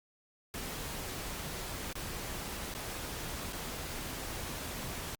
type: noise with dropouts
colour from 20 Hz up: pink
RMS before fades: -40 dBFS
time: 0.54-5.15 s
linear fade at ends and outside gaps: 1 ms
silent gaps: 1.929-1.954 / 2.74-2.749 / 3.526-3.53 s
effects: Opus 48 kbps